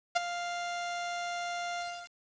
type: tone with ADSR envelope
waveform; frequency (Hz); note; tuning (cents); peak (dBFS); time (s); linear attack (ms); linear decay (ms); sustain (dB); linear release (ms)
sawtooth; 698.5; F5; 0; -18; 0.15-2.12; 16; 17; -12; 320
effects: resampled to 16000 Hz + 8-bit